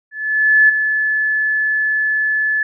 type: tone with ADSR envelope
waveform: sine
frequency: 1728 Hz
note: A6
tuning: 32 cents flat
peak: -6 dBFS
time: 0.11-2.63 s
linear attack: 580 ms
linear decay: 10 ms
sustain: -8 dB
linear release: 3 ms
effects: none